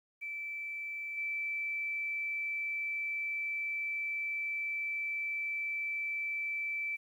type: tone with level steps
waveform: sine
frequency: 2323 Hz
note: D7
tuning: 20 cents flat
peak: -37 / -33 dBFS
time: 0.21-6.97 s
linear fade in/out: 20 ms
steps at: 1.17 s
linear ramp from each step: 10 ms
effects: 11-bit